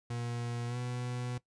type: tone with pitch glide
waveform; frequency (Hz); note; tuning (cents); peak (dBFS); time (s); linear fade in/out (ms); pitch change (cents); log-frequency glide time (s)
40% pulse; 119.3 to 123.44; A#2 to B2; +41 to 0; -34; 0.1-1.38; 5; +59; 0.67-0.77
effects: noise-tail reverb RT60 0.1 s tail -18 dB re dry + resampled to 22050 Hz